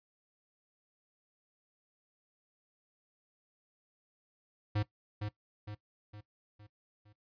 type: tone with echo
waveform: square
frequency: 104.8 Hz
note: G#2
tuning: 16 cents sharp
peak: -30 dBFS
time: 4.75-4.83 s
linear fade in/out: 10 ms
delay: 460 ms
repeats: 5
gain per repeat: -6 dB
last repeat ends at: 7.13 s
effects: noise-tail reverb RT60 0.1 s tail -17 dB re dry + resampled to 11025 Hz